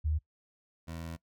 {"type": "tone pair in turn", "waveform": ["sine", "20% pulse"], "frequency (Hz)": [77.1, 82.53], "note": ["D#2", "E2"], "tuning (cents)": [-15, 3], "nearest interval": "minor second", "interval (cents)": 118, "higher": "second", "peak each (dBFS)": [-27, -34], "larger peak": "first", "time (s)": [[0.04, 0.19], [0.87, 1.17]], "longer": "second", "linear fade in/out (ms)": 20, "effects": ["noise-tail reverb RT60 0.1 s tail -20 dB re dry"]}